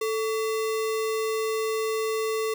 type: tone with sample-and-hold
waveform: sine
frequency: 440 Hz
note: A4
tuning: in tune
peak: -24 dBFS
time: 0.01-2.54 s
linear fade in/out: 5 ms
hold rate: 1575 Hz
effects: none